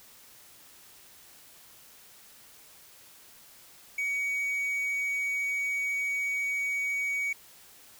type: tone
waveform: triangle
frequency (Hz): 2253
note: C#7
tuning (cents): +28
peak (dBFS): -26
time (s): 3.98-7.33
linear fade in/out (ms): 5
effects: white hiss -54 dBFS RMS until 7.99 s